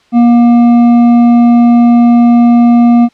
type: tone with hard clipping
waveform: sine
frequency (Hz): 237.6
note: A#3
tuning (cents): +33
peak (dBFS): -4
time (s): 0.12-3.09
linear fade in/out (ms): 50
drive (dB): 7
effects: white hiss -49 dBFS RMS until 3.13 s + low-pass 4000 Hz 12 dB/octave